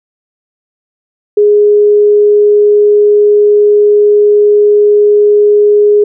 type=tone; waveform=sine; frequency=415.3 Hz; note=G#4; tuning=in tune; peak=-3 dBFS; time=1.37-6.04 s; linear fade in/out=5 ms; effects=none